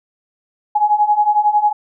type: beating tone pair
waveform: sine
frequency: 830.6 / 841.6 Hz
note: G#5 / G#5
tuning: 0 / +23 cents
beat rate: 11 Hz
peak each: -16 / -13 dBFS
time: 0.75-1.73 s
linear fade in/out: 10 ms
effects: none